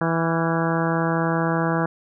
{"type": "harmonic tone with a mistuned harmonic", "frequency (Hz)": 164.81, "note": "E3", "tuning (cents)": 0, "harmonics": [1, 2, 3, 4, 5, 6, 7, 8, 9, 10], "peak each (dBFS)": [-23, -26, -28, -29, -30, -31, -31, -32, -33, -33], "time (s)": [0.01, 1.86], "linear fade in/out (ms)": 2, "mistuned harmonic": 8, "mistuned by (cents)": 56, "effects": []}